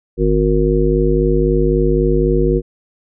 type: harmonic tone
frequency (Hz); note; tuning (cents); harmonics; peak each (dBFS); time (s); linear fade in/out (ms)
51.91; G#1; 0; 1 / 3 / 5 / 7 / 9; -16 / -19 / -21 / -16 / -18; 0.17-2.62; 50
effects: none